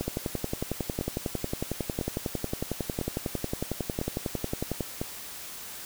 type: two click trains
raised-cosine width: 2 ms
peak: -15 / -16 dBFS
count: 53 / 6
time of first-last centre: 0.08-4.807 / 0.01-5.015 s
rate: 11 / 0.999 Hz
effects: white hiss -41 dBFS RMS until 5.85 s